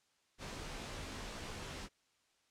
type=noise with comb filter; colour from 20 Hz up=pink; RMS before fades=-45 dBFS; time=0.38-1.89 s; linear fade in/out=50 ms; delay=17 ms; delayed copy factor=-0.6; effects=white hiss -75 dBFS RMS until 2.5 s + low-pass 7000 Hz 12 dB/octave